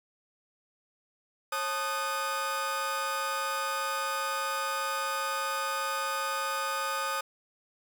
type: tone cluster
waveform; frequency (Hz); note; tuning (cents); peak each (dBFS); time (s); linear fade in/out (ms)
40% pulse; 542 / 877 / 1235 / 1510; C#5 / A5 / D#6 / F#6; -39 / -6 / -13 / +35; -37 / -37 / -31 / -37; 1.52-7.21; 5
effects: none